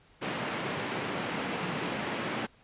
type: band-pass noise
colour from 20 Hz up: pink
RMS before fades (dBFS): -34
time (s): 0.21-2.47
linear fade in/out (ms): 20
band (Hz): 140 to 3200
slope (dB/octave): 24
effects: pink hiss -61 dBFS RMS until 2.63 s + resampled to 8000 Hz